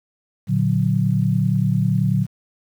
sine chord, Bb augmented, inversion none, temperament equal, 116.54 / 146.83 / 185 Hz, Bb2 / D3 / F#3, 0 / 0 / 0 cents, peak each -20 dBFS, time 0.47-2.27 s, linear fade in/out 50 ms, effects 8-bit

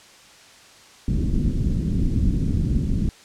pink low-pass noise, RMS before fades -21 dBFS, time 1.08-3.09 s, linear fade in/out 2 ms, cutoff 270 Hz, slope 24 dB/octave, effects white hiss -48 dBFS RMS until 3.24 s + low-pass 7000 Hz 12 dB/octave

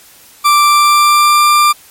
40% pulse tone with pitch glide, 1174.7 to 1189 Hz, D6 to D6, 0 to +21 cents, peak -5 dBFS, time 0.44-1.73 s, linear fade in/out 20 ms, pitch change +21 cents, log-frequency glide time 0.65-1.44 s, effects white hiss -41 dBFS RMS until 1.9 s + MP3 64 kbps

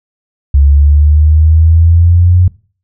sine exponential sweep, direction up, 69.3 to 90.7 Hz, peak -3 dBFS, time 0.54-2.48 s, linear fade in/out 5 ms, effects noise-tail reverb RT60 0.4 s tail -21 dB re dry

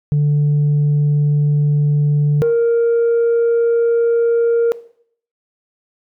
sine tone pair in turn, 146.83 / 466.2 Hz, D3 / A#4, 0 / 0 cents, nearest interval octave + minor sixth, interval 2000 cents, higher second, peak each -9 dBFS, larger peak neither, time 0.12-2.42 / 2.42-4.72 s, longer neither, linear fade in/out 0 ms, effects noise-tail reverb RT60 0.6 s tail -19 dB re dry + tanh soft clip ceiling -10 dBFS

